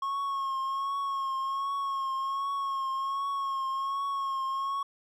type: tone with vibrato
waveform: triangle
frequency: 1090 Hz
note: C#6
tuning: 29 cents flat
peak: -27 dBFS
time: 0.02-4.83 s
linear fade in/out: 5 ms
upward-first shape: triangle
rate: 1.3 Hz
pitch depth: 40 cents each way
effects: none